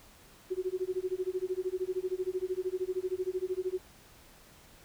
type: tone with tremolo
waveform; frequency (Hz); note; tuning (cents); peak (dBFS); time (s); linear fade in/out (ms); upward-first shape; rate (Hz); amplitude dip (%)
sine; 370.2; F#4; +1; -27; 0.5-3.8; 20; sine; 13; 100
effects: pink hiss -57 dBFS RMS until 4.84 s